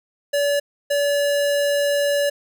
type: tone pair in turn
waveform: square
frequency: 573 / 573 Hz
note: D5 / D5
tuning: -43 / -43 cents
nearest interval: unison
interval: 0 cents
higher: neither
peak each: -18 dBFS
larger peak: neither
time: 0.33-0.6 / 0.9-2.3 s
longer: second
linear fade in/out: 10 ms
effects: none